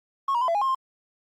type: tone with pitch steps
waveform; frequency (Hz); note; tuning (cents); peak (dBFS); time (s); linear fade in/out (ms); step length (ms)
triangle; 1093 / 952 / 1018 / 673 / 822 / 1068 / 1055; C#6 / A#5 / C6 / E5 / G#5 / C6 / C6; -25 / +36 / -48 / +36 / -18 / +35 / +14; -18; 0.28-0.749; 5; 67
effects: tanh soft clip ceiling -16 dBFS + Opus 32 kbps